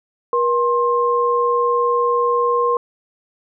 sine tone pair together, 479.2 / 1060 Hz, A#4 / C6, +48 / +22 cents, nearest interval octave + major second, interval 1374 cents, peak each -17 dBFS, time 0.33-2.77 s, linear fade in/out 2 ms, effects none

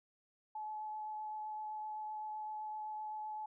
sine tone with vibrato, 857 Hz, A5, 46 cents flat, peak -40 dBFS, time 0.55-3.46 s, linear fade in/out 5 ms, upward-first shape triangle, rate 7.8 Hz, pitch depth 12 cents each way, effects none

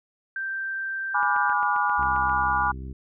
sine tone, 1568 Hz, G6, in tune, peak -27 dBFS, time 0.36-1.53 s, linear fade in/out 2 ms
sine chord, G# diminished seventh, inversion none, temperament equal with one note detuned, 830.6 / 987.8 / 1174.7 / 1432 Hz, G#5 / B5 / D6 / F6, 0 / 0 / 0 / +43 cents, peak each -26 dBFS, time 1.14-2.72 s, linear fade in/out 10 ms
click train, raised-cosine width 0.5 ms, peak -26 dBFS, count 9, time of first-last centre 1.23-2.295 s, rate 7.51 Hz
harmonic tone, 65.41 Hz, C2, in tune, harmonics 1 / 2 / 3 / 4 / 5 / 6, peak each -34 / -40 / -44 / -46 / -48 / -50 dBFS, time 1.98-2.93 s, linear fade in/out 5 ms
effects none

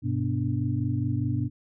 sine tone cluster, 100.2 / 125.1 / 246.4 / 293.1 Hz, G2 / B2 / B3 / D4, +38 / +23 / -4 / -3 cents, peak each -29 / -27 / -33 / -32 dBFS, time 0.02-1.5 s, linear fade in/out 50 ms, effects none

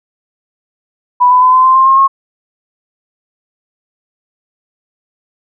sine tone with pitch steps, 987.8 / 1001 / 1014.4 / 1028 / 1041.7 / 1055.6 / 1069.8 / 1084.1 Hz, B5 / B5 / B5 / C6 / C6 / C6 / C6 / C#6, 0 / +23 / +46 / -31 / -8 / +15 / +38 / -39 cents, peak -4 dBFS, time 1.2-2.08 s, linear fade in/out 20 ms, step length 110 ms, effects none

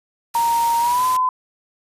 white noise, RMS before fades -30 dBFS, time 0.34-1.17 s, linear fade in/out 5 ms
sine tone with pitch glide, 932.3 to 1016.7 Hz, A#5 to B5, 0 to +50 cents, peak -15 dBFS, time 0.35-1.29 s, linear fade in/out 2 ms, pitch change +150 cents, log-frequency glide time 0.79-1.05 s
effects resampled to 32000 Hz

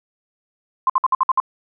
sine tone bursts, 1046.5 Hz, C6, in tune, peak -12 dBFS, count 7, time 0.87-1.401 s, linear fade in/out 2 ms, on 27 ms, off 57 ms, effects none

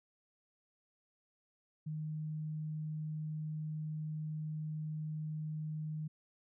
sine tone, 154.5 Hz, D#3, 12 cents flat, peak -37 dBFS, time 1.86-6.08 s, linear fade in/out 10 ms, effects none

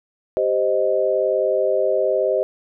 sine chord, C minor, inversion second, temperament equal, 392 / 523.3 / 622.3 Hz, G4 / C5 / Eb5, 0 / 0 / 0 cents, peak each -22 / -20 / -20 dBFS, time 0.37-2.43 s, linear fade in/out 0 ms, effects none

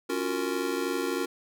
square chord, Gb major seventh, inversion second, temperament just, 277.5 / 346.9 / 370 / 462.5 Hz, Db4 / F4 / Gb4 / Bb4, +2 / -12 / 0 / -14 cents, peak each -34 dBFS, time 0.09-1.26 s, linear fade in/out 10 ms, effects none

